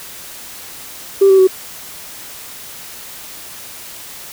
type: tone with pitch steps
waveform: sine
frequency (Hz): 392 / 383.9 / 376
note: G4 / G4 / F#4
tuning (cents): 0 / -36 / +28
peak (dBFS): -4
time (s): 1.21-1.474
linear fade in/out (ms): 10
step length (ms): 88
effects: tanh soft clip ceiling -2 dBFS + white hiss -33 dBFS RMS until 4.32 s